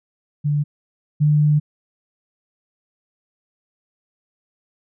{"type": "tone pair in turn", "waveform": "sine", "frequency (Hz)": [146.83, 149.48], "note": ["D3", "D3"], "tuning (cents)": [0, 31], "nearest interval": "unison", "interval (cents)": 31, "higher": "second", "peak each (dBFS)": [-16, -12], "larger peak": "second", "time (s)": [[0.44, 0.64], [1.2, 1.6]], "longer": "second", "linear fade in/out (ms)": 20, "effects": []}